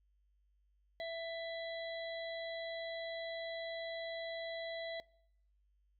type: harmonic tone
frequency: 663 Hz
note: E5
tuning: 10 cents sharp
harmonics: 1 / 3 / 5 / 6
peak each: -40 / -47 / -53 / -51 dBFS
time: 1-5 s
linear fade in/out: 0 ms
effects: noise-tail reverb RT60 0.7 s tail -22 dB re dry + added 50 Hz sine -70 dBFS peak until 5.99 s